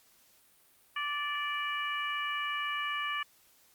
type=harmonic tone; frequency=584 Hz; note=D5; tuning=10 cents flat; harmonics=2 / 3 / 4 / 5; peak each=-35 / -37 / -38 / -39 dBFS; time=0.96-3.23 s; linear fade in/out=5 ms; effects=white hiss -64 dBFS RMS until 3.74 s + Opus 48 kbps